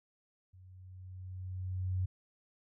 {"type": "tone with level ramp", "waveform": "sine", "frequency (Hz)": 92.5, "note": "F#2", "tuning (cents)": 0, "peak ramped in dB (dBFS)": [-54, -29], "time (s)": [0.53, 2.06], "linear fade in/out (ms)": 10, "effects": []}